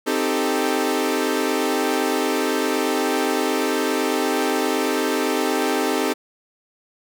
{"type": "chord", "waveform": "sawtooth", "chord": "A half-diminished seventh", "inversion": "first", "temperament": "equal", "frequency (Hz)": [261.6, 311.1, 392, 440], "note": ["C4", "Eb4", "G4", "A4"], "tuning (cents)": [0, 0, 0, 0], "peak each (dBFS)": -21, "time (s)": [0.06, 6.14], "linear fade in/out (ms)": 20, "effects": []}